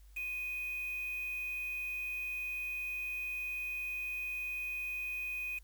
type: tone with quantisation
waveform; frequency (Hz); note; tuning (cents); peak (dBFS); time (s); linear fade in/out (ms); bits
sine; 2489; D#7; 0; -36; 0.16-5.59; 10; 8
effects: added 50 Hz sine -54 dBFS peak until 5.63 s + white hiss -70 dBFS RMS until 5.63 s